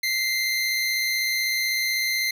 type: tone pair together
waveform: 25% pulse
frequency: 1972 / 2088 Hz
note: B6 / C7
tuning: -3 / -4 cents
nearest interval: minor second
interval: 99 cents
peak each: -29 / -19 dBFS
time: 0.03-2.31 s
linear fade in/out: 5 ms
effects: none